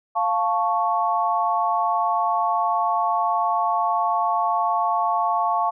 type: chord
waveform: sine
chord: F augmented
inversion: none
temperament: equal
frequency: 698.5 / 880 / 1108.7 Hz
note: F5 / A5 / C#6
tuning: 0 / 0 / 0 cents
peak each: -23 dBFS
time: 0.15-5.71 s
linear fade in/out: 20 ms
effects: none